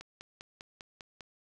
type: click train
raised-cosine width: 0.2 ms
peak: -28 dBFS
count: 7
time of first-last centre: 0.01-1.208 s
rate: 5.01 Hz
effects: none